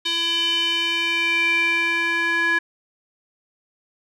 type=tone with band-pass filter sweep; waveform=square; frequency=336.2 Hz; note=E4; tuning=34 cents sharp; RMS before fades=-21 dBFS; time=0.05-2.59 s; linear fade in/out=10 ms; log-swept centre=3400 to 1800 Hz; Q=5.9; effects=none